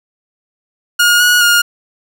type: tone with pitch steps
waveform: sawtooth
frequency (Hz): 1430 / 1455 / 1421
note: F6 / F#6 / F6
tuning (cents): +41 / -29 / +30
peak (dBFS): -4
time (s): 0.99-1.62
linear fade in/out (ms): 10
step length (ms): 210
effects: none